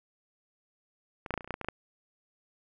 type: clicks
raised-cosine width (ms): 0.5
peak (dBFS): -24 / -16 / -15 / -18 / -28 / -28 / -30 / -17 / -19 / -21 / -22 / -16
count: 12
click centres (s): 1.262 / 1.307 / 1.34 / 1.377 / 1.408 / 1.445 / 1.476 / 1.507 / 1.541 / 1.613 / 1.646 / 1.686
effects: none